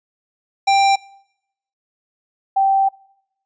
square / sine tone pair in turn, 788 / 779.4 Hz, G5 / G5, +9 / -10 cents, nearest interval unison, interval 19 cents, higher first, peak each -12 dBFS, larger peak neither, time 0.67-0.96 / 2.56-2.89 s, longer second, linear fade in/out 10 ms, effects noise-tail reverb RT60 0.8 s tail -24 dB re dry + resampled to 16000 Hz

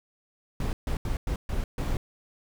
brown noise bursts at uneven times, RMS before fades -28 dBFS, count 6, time 0.6-0.73 / 0.87-0.97 / 1.05-1.17 / 1.27-1.36 / 1.49-1.64 / 1.78-1.97 s, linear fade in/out 2 ms, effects none

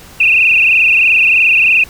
sine tone with frequency modulation, 2595 Hz, E7, 28 cents flat, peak -6 dBFS, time 0.2-1.84 s, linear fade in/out 5 ms, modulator 23.1 Hz, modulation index 6.5, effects pink hiss -37 dBFS RMS until 1.89 s

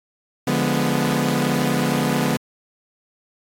sawtooth chord, D diminished seventh, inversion none, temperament equal with one note detuned, 145.65 / 174.61 / 207.7 / 246.9 Hz, D3 / F3 / Ab3 / Cb4, -14 / 0 / 0 / 0 cents, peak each -20 / -21 / -21 / -18 dBFS, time 0.47-2.37 s, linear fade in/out 5 ms, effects AAC 64 kbps

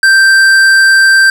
sine tone with tanh clipping, 1568 Hz, G6, in tune, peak -5 dBFS, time 0.03-1.3 s, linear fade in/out 2 ms, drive 13 dB, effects none

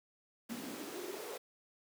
pink noise with high-pass filter sweep, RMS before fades -44 dBFS, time 0.49-1.38 s, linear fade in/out 10 ms, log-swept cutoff 230 to 480 Hz, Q 6.3, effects none

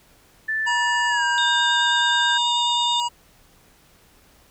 sine tone with pitch glide, 1760 to 1595.4 Hz, A6 to G6, 0 to +30 cents, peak -21 dBFS, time 0.48-2.38 s, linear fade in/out 10 ms, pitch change -170 cents, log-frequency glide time 1.09-1.24 s
harmonic tone, 957 Hz, A#5, 45 cents sharp, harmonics 1 / 3 / 5 / 7 / 8, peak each -22 / -28 / -36 / -40 / -35 dBFS, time 0.66-3.09 s, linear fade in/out 20 ms
sine tone with vibrato, 3647 Hz, A#7, 39 cents flat, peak -21 dBFS, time 1.38-3 s, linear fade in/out 0 ms, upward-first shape triangle, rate 9.3 Hz, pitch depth 22 cents each way
effects pink hiss -55 dBFS RMS until 4.5 s

